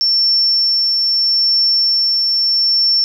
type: tone with tremolo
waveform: sine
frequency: 5420 Hz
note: E8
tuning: 47 cents sharp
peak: -10 dBFS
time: 0.01-3.04 s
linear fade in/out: 0 ms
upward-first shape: triangle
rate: 0.78 Hz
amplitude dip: 25%
effects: 7-bit